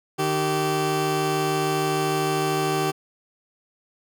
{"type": "tone pair together", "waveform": "20% pulse", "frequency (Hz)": [153.1, 386.1], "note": ["D#3", "G4"], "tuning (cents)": [-28, -26], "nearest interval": "octave + major third", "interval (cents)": 1602, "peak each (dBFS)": [-21, -18], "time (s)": [0.18, 2.92], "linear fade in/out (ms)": 20, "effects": []}